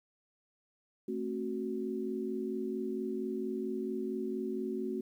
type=chord; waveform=sine; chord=F# diminished; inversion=first; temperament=just; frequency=222 / 266.4 / 370 Hz; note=A3 / C4 / F#4; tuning=+16 / +31 / 0 cents; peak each=-38 / -39 / -36 dBFS; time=1.08-5.01 s; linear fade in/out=5 ms; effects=11-bit